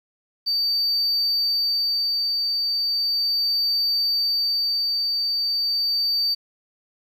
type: tone with tremolo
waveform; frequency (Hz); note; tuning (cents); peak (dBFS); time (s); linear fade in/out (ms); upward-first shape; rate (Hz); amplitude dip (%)
sine; 4612; D8; -32; -16; 0.46-6.35; 20; sine; 0.37; 30
effects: tanh soft clip ceiling -18 dBFS + 9-bit